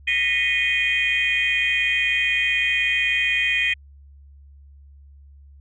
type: tone cluster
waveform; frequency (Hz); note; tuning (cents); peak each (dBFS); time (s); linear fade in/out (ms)
sine; 1855 / 1991 / 2178 / 2474 / 3166; A#6 / B6 / C#7 / D#7 / G7; -9 / +14 / -31 / -10 / +17; -26 / -25 / -29 / -20 / -26; 0.07-3.74; 10
effects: tanh soft clip ceiling -10 dBFS + added 70 Hz sine -44 dBFS peak until 5.6 s